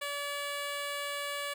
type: tone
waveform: 10% pulse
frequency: 573 Hz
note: D5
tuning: 43 cents flat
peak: -26 dBFS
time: 0.01-1.54 s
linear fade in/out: 10 ms
effects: none